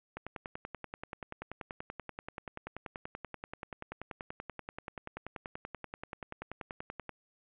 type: click train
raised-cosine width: 0.5 ms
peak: -25 dBFS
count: 73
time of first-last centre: 0.17-7.093 s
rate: 10.4 Hz
effects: resampled to 8000 Hz + 11-bit